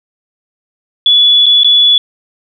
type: tone with dropouts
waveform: sine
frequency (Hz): 3422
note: A7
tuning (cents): -49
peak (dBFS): -4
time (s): 1.06-1.98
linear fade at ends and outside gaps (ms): 2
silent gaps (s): 1.459-1.464 / 1.634-1.645
effects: none